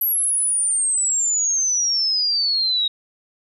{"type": "exponential sweep", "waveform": "sine", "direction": "down", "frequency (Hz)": [11840, 3782], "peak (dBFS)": -17, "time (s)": [0.01, 2.88], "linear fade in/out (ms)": 5, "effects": []}